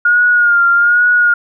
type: tone with vibrato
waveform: sine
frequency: 1424 Hz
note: F6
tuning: 33 cents sharp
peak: -7 dBFS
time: 0.05-1.34 s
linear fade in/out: 5 ms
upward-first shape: sine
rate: 1.2 Hz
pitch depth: 43 cents each way
effects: none